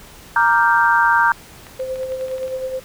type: chord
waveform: sine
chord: G minor seventh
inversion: first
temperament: equal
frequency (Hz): 932.3 / 1174.7 / 1396.9 / 1568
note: Bb5 / D6 / F6 / G6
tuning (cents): 0 / 0 / 0 / 0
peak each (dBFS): -15 / -20 / -20 / -16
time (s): 0.36-1.32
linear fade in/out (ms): 2
type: clicks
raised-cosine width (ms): 0.3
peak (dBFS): -23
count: 11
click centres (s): 1.668 / 1.8 / 1.958 / 2.032 / 2.121 / 2.211 / 2.283 / 2.315 / 2.382 / 2.431 / 2.48
type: tone with tremolo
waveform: sine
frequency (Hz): 520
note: C5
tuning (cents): -11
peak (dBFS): -20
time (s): 1.79-2.8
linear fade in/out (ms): 10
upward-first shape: sine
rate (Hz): 9.6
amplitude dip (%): 50
effects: pink hiss -42 dBFS RMS until 2.84 s